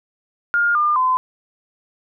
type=tone with pitch steps; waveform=sine; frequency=1414 / 1202.8 / 1023.2 Hz; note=F6 / D6 / C6; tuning=+21 / +41 / -39 cents; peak=-14 dBFS; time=0.54-1.17 s; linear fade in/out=0 ms; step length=210 ms; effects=none